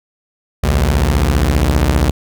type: beating tone pair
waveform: sawtooth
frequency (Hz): 60.4 / 75.4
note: B1 / D2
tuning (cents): -38 / +46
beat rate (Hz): 15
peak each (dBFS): -10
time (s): 0.63-2.11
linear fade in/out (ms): 10
effects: none